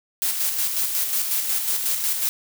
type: noise with tremolo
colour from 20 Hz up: blue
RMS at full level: -22 dBFS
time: 0.22-2.29 s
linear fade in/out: 0 ms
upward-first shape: square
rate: 5.5 Hz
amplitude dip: 40%
effects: none